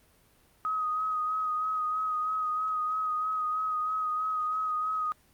sine tone with vibrato, 1258 Hz, D#6, 19 cents sharp, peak -27 dBFS, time 0.65-5.12 s, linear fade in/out 0 ms, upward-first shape sine, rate 3.1 Hz, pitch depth 25 cents each way, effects pink hiss -63 dBFS RMS until 5.33 s + Opus 32 kbps

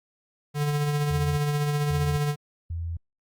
square tone with tremolo, 146.83 Hz, D3, in tune, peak -22 dBFS, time 0.54-2.36 s, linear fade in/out 50 ms, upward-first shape triangle, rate 15 Hz, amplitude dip 40%
sine tone bursts, 83.8 Hz, E2, 29 cents sharp, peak -28 dBFS, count 3, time 1.1-2.97 s, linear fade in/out 5 ms, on 270 ms, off 530 ms
effects Opus 48 kbps

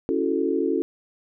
sine chord, F# minor seventh, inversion second, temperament equal, 277.2 / 329.6 / 370 / 440 Hz, C#4 / E4 / F#4 / A4, 0 / 0 / 0 / 0 cents, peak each -26 dBFS, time 0.09-0.82 s, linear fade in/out 0 ms, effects none

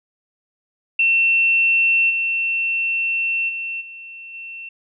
sine tone with level steps, 2700 Hz, E7, 41 cents sharp, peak -13 / -18 / -24 / -34 / -31 dBFS, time 0.99-4.69 s, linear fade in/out 5 ms, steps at 2.09 / 3.48 / 3.8 / 4.33 s, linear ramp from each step 20 ms, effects none

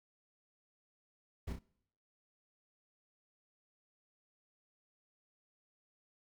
brown noise with echo, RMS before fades -40 dBFS, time 1.47-1.53 s, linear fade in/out 10 ms, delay 31 ms, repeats 2, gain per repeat -5 dB, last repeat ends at 1.592 s, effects noise-tail reverb RT60 0.7 s tail -22 dB re dry

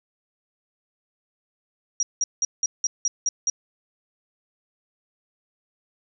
sine tone bursts, 5710 Hz, F8, 37 cents sharp, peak -19 dBFS, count 8, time 2-3.5 s, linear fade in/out 2 ms, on 30 ms, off 180 ms, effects none

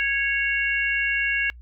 harmonic tone, 552 Hz, C#5, 7 cents flat, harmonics 3 / 4 / 5, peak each -24 / -25 / -26 dBFS, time 0-1.5 s, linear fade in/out 0 ms, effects noise-tail reverb RT60 0.1 s tail -26 dB re dry + added 60 Hz sine -41 dBFS peak until 1.61 s

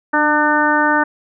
harmonic tone with a mistuned harmonic, 300 Hz, D4, 37 cents sharp, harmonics 1 / 2 / 3 / 4 / 5 / 6, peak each -19 / -22 / -17 / -21 / -17 / -21 dBFS, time 0.13-1.04 s, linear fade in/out 10 ms, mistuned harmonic 1, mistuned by -17 cents, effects none

